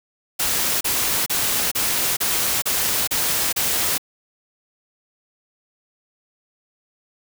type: noise bursts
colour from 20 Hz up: white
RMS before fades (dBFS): -21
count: 8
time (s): 0.39-3.981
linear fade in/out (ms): 10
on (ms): 420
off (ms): 33
effects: none